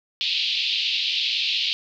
white band-pass noise, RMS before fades -24 dBFS, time 0.21-1.73 s, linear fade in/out 0 ms, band 2600 to 4300 Hz, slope 48 dB/octave, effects none

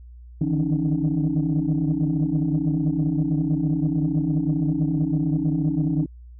sine tone cluster, 150.4 / 156.5 / 165.8 / 277.2 / 308.5 Hz, D3 / D#3 / E3 / C#4 / D#4, +42 / +10 / +10 / 0 / -15 cents, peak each -25 dBFS, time 0.41-6.06 s, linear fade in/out 5 ms, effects tanh soft clip ceiling -13 dBFS + added 60 Hz sine -40 dBFS peak until 6.39 s

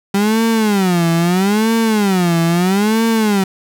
35% pulse tone with vibrato, 194.7 Hz, G3, 12 cents flat, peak -10 dBFS, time 0.14-3.44 s, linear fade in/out 5 ms, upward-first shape sine, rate 0.77 Hz, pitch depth 270 cents each way, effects none

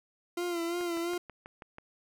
40% pulse tone with vibrato, 343.8 Hz, F4, 27 cents flat, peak -30 dBFS, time 0.37-1.18 s, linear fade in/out 5 ms, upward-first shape sine, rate 2.9 Hz, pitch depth 46 cents each way
click train, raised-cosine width 0.5 ms, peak -30 dBFS, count 7, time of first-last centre 0.81-1.784 s, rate 6.16 Hz
effects none

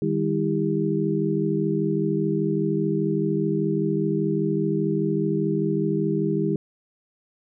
sine tone cluster, 155.5 / 200.5 / 326 / 399.4 Hz, D#3 / G3 / E4 / G4, -1 / +39 / -19 / +32 cents, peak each -26 dBFS, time 0.02-6.56 s, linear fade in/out 2 ms, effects none

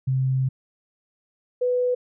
sine tone pair in turn, 131.4 / 496.1 Hz, C3 / B4, +8 / +8 cents, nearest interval octave + major seventh, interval 2300 cents, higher second, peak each -19 dBFS, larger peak neither, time 0.07-0.49 / 1.61-1.95 s, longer first, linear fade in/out 10 ms, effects none

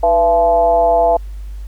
sine tone with frequency modulation, 678 Hz, E5, 49 cents sharp, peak -9 dBFS, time 0.03-1.17 s, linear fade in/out 5 ms, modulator 183 Hz, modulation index 0.8, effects added 50 Hz sine -25 dBFS peak until 1.67 s + pink hiss -51 dBFS RMS until 1.67 s

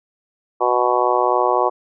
harmonic tone, 123.47 Hz, B2, in tune, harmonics 3 / 4 / 5 / 6 / 7 / 8 / 9, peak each -22 / -22 / -22 / -22 / -22 / -22 / -22 dBFS, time 0.6-1.7 s, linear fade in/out 20 ms, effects none

